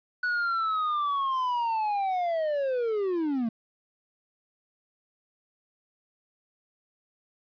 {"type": "linear sweep", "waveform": "triangle", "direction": "down", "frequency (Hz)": [1480, 218.1], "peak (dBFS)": -23, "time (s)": [0.23, 3.49], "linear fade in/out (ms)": 5, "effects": ["resampled to 11025 Hz", "10-bit"]}